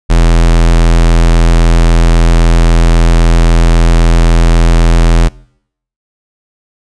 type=tone; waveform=square; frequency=41.88 Hz; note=E1; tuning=28 cents sharp; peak=-4 dBFS; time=0.09-5.29 s; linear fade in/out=20 ms; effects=noise-tail reverb RT60 0.7 s tail -24 dB re dry + resampled to 22050 Hz